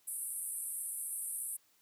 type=band-pass noise; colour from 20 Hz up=white; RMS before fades=-40 dBFS; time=0.07-1.57 s; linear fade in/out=10 ms; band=8500 to 12000 Hz; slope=96 dB/octave; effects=white hiss -70 dBFS RMS until 1.81 s + high-pass 100 Hz 12 dB/octave